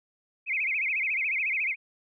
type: tone with vibrato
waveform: sine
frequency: 2317 Hz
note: D7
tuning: 24 cents flat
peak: -25 dBFS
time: 0.46-1.76 s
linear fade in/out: 50 ms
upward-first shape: sine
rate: 14 Hz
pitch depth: 200 cents each way
effects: none